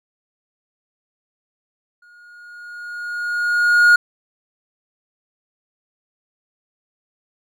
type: tone with exponential growth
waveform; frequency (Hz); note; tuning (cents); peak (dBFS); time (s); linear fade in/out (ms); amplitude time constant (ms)
triangle; 1435; F6; +47; -5; 2.02-3.96; 5; 420
effects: none